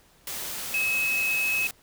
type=tone in noise; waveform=sine; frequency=2573 Hz; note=E7; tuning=43 cents flat; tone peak=-23 dBFS; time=0.74-1.67 s; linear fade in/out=2 ms; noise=white; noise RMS=-34 dBFS; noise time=0.27-1.71 s; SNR=+8 dB; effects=pink hiss -59 dBFS RMS until 1.82 s